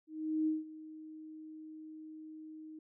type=tone with ADSR envelope; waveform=sine; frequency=312.6 Hz; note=D#4; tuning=8 cents sharp; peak=-28 dBFS; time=0.07-2.79 s; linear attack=400 ms; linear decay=170 ms; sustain=-18 dB; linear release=4 ms; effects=none